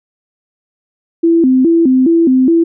sine tone with vibrato, 293.7 Hz, D4, in tune, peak -6 dBFS, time 1.23-2.64 s, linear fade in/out 10 ms, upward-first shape square, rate 2.4 Hz, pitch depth 220 cents each way, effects none

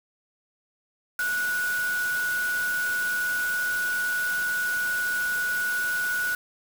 sine tone in noise, 1468 Hz, F#6, 14 cents flat, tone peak -24 dBFS, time 1.19-6.35 s, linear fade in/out 2 ms, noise white, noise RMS -36 dBFS, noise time 1.19-6.35 s, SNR +9 dB, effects none

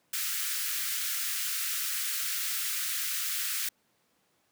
white high-pass noise, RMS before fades -32 dBFS, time 0.13-3.69 s, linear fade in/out 5 ms, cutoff 1300 Hz, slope 48 dB/octave, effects pink hiss -71 dBFS RMS until 4.51 s + high-pass 150 Hz 12 dB/octave

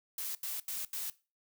blue noise bursts, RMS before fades -38 dBFS, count 4, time 0.18-1.1 s, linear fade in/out 2 ms, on 170 ms, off 80 ms, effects noise-tail reverb RT60 0.3 s tail -19 dB re dry

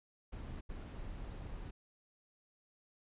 brown noise bursts at uneven times, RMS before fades -45 dBFS, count 2, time 0.32-0.61 / 0.69-1.71 s, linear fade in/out 10 ms, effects resampled to 8000 Hz

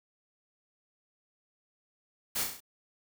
white noise with echo, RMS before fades -32 dBFS, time 2.35-2.44 s, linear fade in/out 10 ms, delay 33 ms, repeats 5, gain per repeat -4 dB, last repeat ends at 2.605 s, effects none

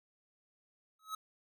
square tone with exponential growth, 1282 Hz, E6, 49 cents flat, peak -35 dBFS, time 0.99-1.15 s, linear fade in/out 5 ms, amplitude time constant 33 ms, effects none

